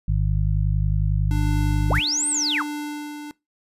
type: harmonic tone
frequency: 51 Hz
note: G#1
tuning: 31 cents flat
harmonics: 1 / 2 / 3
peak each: -20 / -23 / -25 dBFS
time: 0.08-2 s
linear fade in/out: 5 ms
type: tone with tremolo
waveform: square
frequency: 296.3 Hz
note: D4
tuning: 15 cents sharp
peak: -27 dBFS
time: 1.31-3.31 s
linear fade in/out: 0 ms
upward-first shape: sine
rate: 0.9 Hz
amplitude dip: 50%
type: linear two-way sweep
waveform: sine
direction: up then down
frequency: 86.1 to 8870 to 720 Hz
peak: -20 dBFS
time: 1.89-2.63 s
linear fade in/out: 20 ms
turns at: 2.28 s
type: noise with exponential decay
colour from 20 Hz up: white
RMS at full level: -36 dBFS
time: 1.95-2.18 s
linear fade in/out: 1 ms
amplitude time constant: 48 ms
effects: noise-tail reverb RT60 0.2 s tail -21 dB re dry + resampled to 32000 Hz